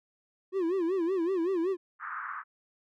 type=tone with vibrato; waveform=triangle; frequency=356.8 Hz; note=F4; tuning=37 cents sharp; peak=-24 dBFS; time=0.52-1.77 s; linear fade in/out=50 ms; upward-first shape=sine; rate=5.3 Hz; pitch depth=160 cents each way
type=band-pass noise; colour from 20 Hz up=white; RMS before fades=-38 dBFS; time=1.99-2.44 s; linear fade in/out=50 ms; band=1100 to 1600 Hz; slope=48 dB/octave
effects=none